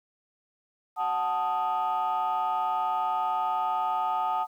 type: chord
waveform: sine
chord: D# diminished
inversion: first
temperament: equal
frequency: 740 / 880 / 1244.5 Hz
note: F#5 / A5 / D#6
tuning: 0 / 0 / 0 cents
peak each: -28 / -27 / -29 dBFS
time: 0.96-4.47 s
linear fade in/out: 50 ms
effects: tanh soft clip ceiling -20 dBFS + 10-bit